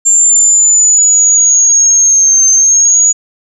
sine exponential two-way sweep, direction down then up, 7330 to 6272 to 6860 Hz, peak -4 dBFS, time 0.05-3.13 s, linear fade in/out 20 ms, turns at 2.51 s, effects none

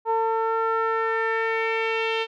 sawtooth tone with low-pass filter sweep, 449.7 Hz, A4, 38 cents sharp, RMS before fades -24 dBFS, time 0.05-2.27 s, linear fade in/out 50 ms, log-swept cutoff 940 to 3100 Hz, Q 3.6, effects none

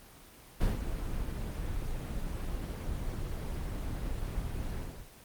brown noise with ADSR envelope, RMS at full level -26 dBFS, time 0.6-5.11 s, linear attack 17 ms, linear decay 160 ms, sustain -9 dB, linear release 320 ms, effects pink hiss -54 dBFS RMS until 5.24 s + Opus 24 kbps

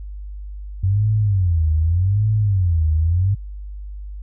sine tone with vibrato, 91.8 Hz, F#2, 13 cents flat, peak -14 dBFS, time 0.83-3.35 s, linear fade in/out 10 ms, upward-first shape sine, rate 0.84 Hz, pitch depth 280 cents each way, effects added 50 Hz sine -29 dBFS peak until 4.22 s

